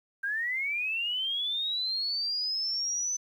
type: linear sweep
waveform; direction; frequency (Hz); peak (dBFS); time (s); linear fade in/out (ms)
sine; up; 1568 to 6090; -28; 0.23-3.17; 10
effects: 10-bit